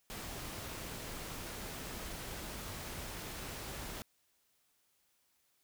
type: noise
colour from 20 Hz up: pink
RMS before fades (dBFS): -44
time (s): 0.1-4.02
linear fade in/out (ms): 0
effects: white hiss -75 dBFS RMS until 5.63 s